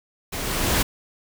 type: noise with level ramp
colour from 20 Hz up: pink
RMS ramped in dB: -30 to -19 dBFS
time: 0.32-0.83 s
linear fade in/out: 10 ms
effects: none